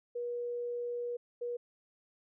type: tone bursts at uneven times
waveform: sine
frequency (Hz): 481.4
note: B4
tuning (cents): -44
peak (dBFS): -34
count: 2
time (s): 0.15-1.17 / 1.41-1.57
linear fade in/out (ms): 10
effects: none